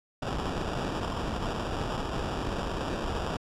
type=noise with sample-and-hold; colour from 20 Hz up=pink; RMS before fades=-32 dBFS; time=0.22-3.37 s; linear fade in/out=5 ms; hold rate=2100 Hz; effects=low-pass 6000 Hz 12 dB/octave